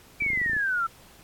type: exponential sweep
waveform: sine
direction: down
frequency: 2349 to 1318.5 Hz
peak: -23 dBFS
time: 0.2-0.87 s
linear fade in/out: 10 ms
type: clicks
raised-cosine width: 3 ms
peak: -26 dBFS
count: 10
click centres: 0.222 / 0.264 / 0.303 / 0.333 / 0.375 / 0.416 / 0.462 / 0.497 / 0.533 / 0.566 s
effects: pink hiss -53 dBFS RMS until 1.23 s + AAC 64 kbps